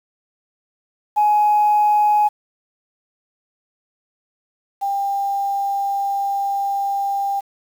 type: tone pair in turn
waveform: sine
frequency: 838 / 795.4 Hz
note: G#5 / G5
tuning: +15 / +25 cents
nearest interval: minor second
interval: 90 cents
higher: first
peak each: -11 / -18 dBFS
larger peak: first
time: 1.16-2.29 / 4.81-7.41 s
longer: second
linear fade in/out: 20 ms
effects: tanh soft clip ceiling -8 dBFS + 7-bit